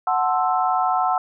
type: chord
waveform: sine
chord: F# half-diminished seventh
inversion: none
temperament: equal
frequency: 740 / 880 / 1046.5 / 1318.5 Hz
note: F#5 / A5 / C6 / E6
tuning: 0 / 0 / 0 / 0 cents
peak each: -20 / -25 / -25 / -24 dBFS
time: 0.07-1.18 s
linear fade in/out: 2 ms
effects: none